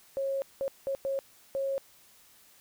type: tone bursts at uneven times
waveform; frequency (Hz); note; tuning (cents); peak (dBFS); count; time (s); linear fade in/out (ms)
sine; 545; C#5; -29; -28; 5; 0.17-0.42 / 0.61-0.68 / 0.87-0.95 / 1.05-1.19 / 1.55-1.78; 0
effects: white hiss -59 dBFS RMS until 2.6 s